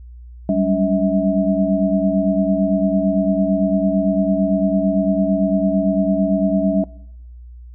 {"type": "tone cluster", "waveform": "sine", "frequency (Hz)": [190.9, 199.8, 284.3, 644], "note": ["G3", "G3", "C#4", "E5"], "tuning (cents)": [-46, 33, 44, -41], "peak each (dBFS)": -20, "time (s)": [0.49, 6.84], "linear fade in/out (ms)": 2, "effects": ["noise-tail reverb RT60 0.8 s tail -21 dB re dry", "added 60 Hz sine -35 dBFS peak until 7.74 s"]}